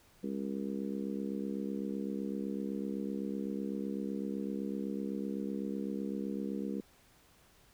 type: harmonic tone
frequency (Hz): 67.9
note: C#2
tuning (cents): -35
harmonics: 3 / 4 / 5 / 6 / 7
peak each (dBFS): -37 / -40 / -43 / -45 / -45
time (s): 0.23-6.81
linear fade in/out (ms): 10
effects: pink hiss -64 dBFS RMS until 7.73 s